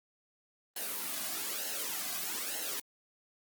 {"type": "noise with flanger", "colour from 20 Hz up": "white", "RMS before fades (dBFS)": -37, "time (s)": [0.76, 2.8], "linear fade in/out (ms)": 5, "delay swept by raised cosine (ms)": [0.84, 2.24], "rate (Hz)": 1.1, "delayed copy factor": -0.65, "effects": ["high-pass 200 Hz 12 dB/octave", "Opus 24 kbps"]}